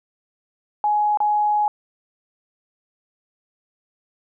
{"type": "tone with dropouts", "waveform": "sine", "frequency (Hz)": 838, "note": "G#5", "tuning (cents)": 15, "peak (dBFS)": -16, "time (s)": [0.84, 1.68], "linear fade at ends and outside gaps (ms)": 1, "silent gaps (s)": [1.173, 1.203], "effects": []}